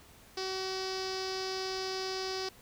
sawtooth tone with low-pass filter, 378.3 Hz, F#4, 38 cents sharp, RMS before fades -36 dBFS, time 0.37-2.49 s, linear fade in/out 5 ms, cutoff 5000 Hz, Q 6.8, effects pink hiss -57 dBFS RMS until 2.61 s

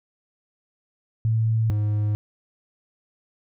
sine / triangle tone pair in turn, 111.9 / 105.04 Hz, A2 / G#2, +30 / +20 cents, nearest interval minor second, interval 110 cents, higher first, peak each -18 dBFS, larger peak neither, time 1.25-1.7 / 1.7-2.15 s, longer neither, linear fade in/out 0 ms, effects none

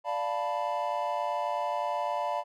triangle chord, B half-diminished seventh, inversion first, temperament equal, 587.3 / 698.5 / 880 / 987.8 Hz, D5 / F5 / A5 / B5, 0 / 0 / 0 / 0 cents, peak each -32 dBFS, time 0.04-2.44 s, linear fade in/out 50 ms, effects none

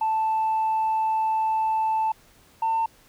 sine tone pair in turn, 880 / 899 Hz, A5 / A5, 0 / +37 cents, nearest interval unison, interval 37 cents, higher second, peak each -19 dBFS, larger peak neither, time 0.01-2.12 / 2.62-2.86 s, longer first, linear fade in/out 5 ms, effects tanh soft clip ceiling -18 dBFS + pink hiss -56 dBFS RMS until 3.08 s

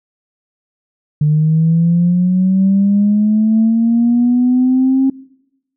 sine linear sweep, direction up, 148.7 to 268.6 Hz, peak -8 dBFS, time 1.21-5.1 s, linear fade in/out 5 ms, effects noise-tail reverb RT60 0.9 s tail -23 dB re dry + tanh soft clip ceiling -4 dBFS

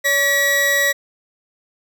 40% pulse tone pair together, 567 / 1927.1 Hz, C#5 / B6, +39 / -43 cents, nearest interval octave + major sixth, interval 2118 cents, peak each -21 / -14 dBFS, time 0.04-0.93 s, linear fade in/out 20 ms, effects none

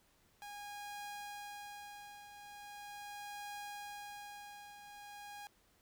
sawtooth tone with tremolo, 820 Hz, G#5, 22 cents flat, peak -40 dBFS, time 0.42-5.47 s, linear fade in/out 0 ms, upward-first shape triangle, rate 0.4 Hz, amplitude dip 65%, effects pink hiss -71 dBFS RMS until 5.81 s

